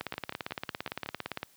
two click trains, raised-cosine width 0.3 ms, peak -21 / -17 dBFS, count 6 / 26, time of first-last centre 0.14-1.061 / 0.01-1.43 s, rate 5.43 / 17.6 Hz, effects white hiss -62 dBFS RMS until 1.56 s + high-pass 80 Hz 12 dB/octave

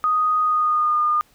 sine tone with pitch glide, 1244.5 to 1216.1 Hz, D#6 to D#6, 0 to -40 cents, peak -16 dBFS, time 0.04-1.21 s, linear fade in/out 0 ms, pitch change -40 cents, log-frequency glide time 0.42-1 s, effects pink hiss -57 dBFS RMS until 1.34 s

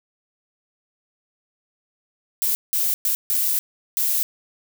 violet noise bursts at uneven times, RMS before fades -21 dBFS, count 5, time 2.42-2.55 / 2.73-2.94 / 3.05-3.15 / 3.3-3.59 / 3.97-4.23 s, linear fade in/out 0 ms, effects none

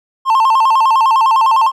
triangle tone with vibrato, 975 Hz, B5, 23 cents flat, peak -6 dBFS, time 0.25-1.72 s, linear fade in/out 50 ms, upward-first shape square, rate 9.9 Hz, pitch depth 150 cents each way, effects none

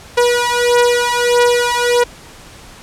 sawtooth beating tone pair, 483.2 / 484.8 Hz, B4 / B4, -38 / -32 cents, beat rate 1.6 Hz, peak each -10 dBFS, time 0.17-2.04 s, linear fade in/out 10 ms, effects pink hiss -38 dBFS RMS until 2.82 s + low-pass 10000 Hz 12 dB/octave

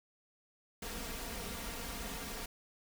pink noise with comb filter, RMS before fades -42 dBFS, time 0.82-2.46 s, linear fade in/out 5 ms, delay 4.3 ms, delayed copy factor +0.65, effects none

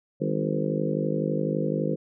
harmonic tone with a mistuned harmonic, 51.91 Hz, G#1, in tune, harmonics 3 / 4 / 5 / 6 / 7 / 8 / 9 / 10, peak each -29 / -31 / -34 / -32 / -34 / -35 / -32 / -32 dBFS, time 0.2-1.96 s, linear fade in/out 20 ms, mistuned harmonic 4, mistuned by -56 cents, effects none

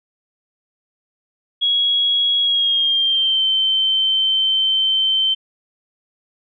sine tone with pitch glide, 3322 to 3100 Hz, G#7 to G7, 0 to -20 cents, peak -14 dBFS, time 1.61-5.35 s, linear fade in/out 20 ms, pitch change -120 cents, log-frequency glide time 2.41-3.44 s, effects none

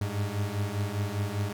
40% pulse beating tone pair, 99.3 / 104.3 Hz, G2 / G#2, +23 / +8 cents, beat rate 5 Hz, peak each -31 / -30 dBFS, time 0.01-1.53 s, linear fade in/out 5 ms, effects none

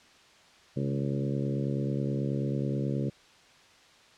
harmonic tone with a mistuned harmonic, 69.3 Hz, C#2, in tune, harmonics 2 / 3 / 4 / 5 / 6 / 7 / 8, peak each -30 / -34 / -36 / -38 / -40 / -41 / -42 dBFS, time 0.76-3.1 s, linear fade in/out 10 ms, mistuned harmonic 2, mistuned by -41 cents, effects white hiss -57 dBFS RMS until 4.17 s + low-pass 5000 Hz 12 dB/octave

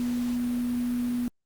sine tone in noise, 243.4 Hz, B3, 25 cents flat, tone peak -25 dBFS, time 0-1.28 s, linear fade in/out 0 ms, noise pink, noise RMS -43 dBFS, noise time 0-1.28 s, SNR +15 dB, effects Opus 48 kbps

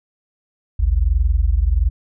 sine tone pair together, 52.11 / 73.42 Hz, G#1 / D2, +7 / 0 cents, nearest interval tritone, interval 593 cents, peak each -15 / -17 dBFS, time 0.79-1.9 s, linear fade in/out 10 ms, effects none

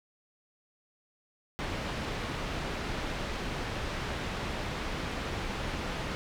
pink low-pass noise, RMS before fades -35 dBFS, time 1.59-6.15 s, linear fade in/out 0 ms, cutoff 3700 Hz, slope 12 dB/octave, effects none

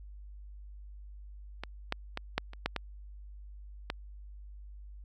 clicks, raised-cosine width 0.3 ms, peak -21 / -14 / -18 / -12 / -30 / -13 / -16 / -16 dBFS, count 8, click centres 1.636 / 1.924 / 2.174 / 2.38 / 2.534 / 2.66 / 2.763 / 3.901 s, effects added 50 Hz sine -45 dBFS peak until 5.04 s

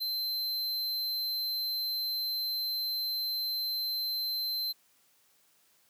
square tone, 4100 Hz, C8, 36 cents flat, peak -31 dBFS, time 0-4.73 s, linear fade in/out 20 ms, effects white hiss -67 dBFS RMS until 5.89 s + high-pass 100 Hz 12 dB/octave

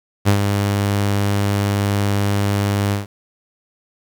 sawtooth tone with ADSR envelope, 101 Hz, G#2, 48 cents flat, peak -6 dBFS, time 0.25-3.07 s, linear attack 31 ms, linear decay 89 ms, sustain -6 dB, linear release 150 ms, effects 7-bit

